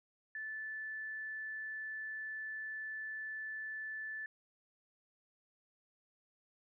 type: tone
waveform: sine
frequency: 1749 Hz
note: A6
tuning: 11 cents flat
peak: -40 dBFS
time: 0.35-4.26 s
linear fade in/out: 2 ms
effects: none